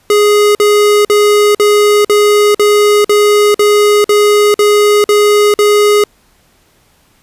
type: tone bursts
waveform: square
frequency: 415.3 Hz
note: G#4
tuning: in tune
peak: -6 dBFS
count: 12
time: 0.1-6.039 s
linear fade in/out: 2 ms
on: 450 ms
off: 49 ms
effects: pink hiss -51 dBFS RMS until 7.22 s + resampled to 32000 Hz